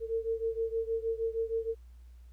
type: beating tone pair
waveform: sine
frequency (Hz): 450.8 / 457.2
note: A4 / A#4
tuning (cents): +42 / -34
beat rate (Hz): 6.4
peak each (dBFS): -32 / -34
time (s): 0-1.75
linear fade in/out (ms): 50
effects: added 60 Hz sine -49 dBFS peak until 2.32 s + pink hiss -72 dBFS RMS until 2.32 s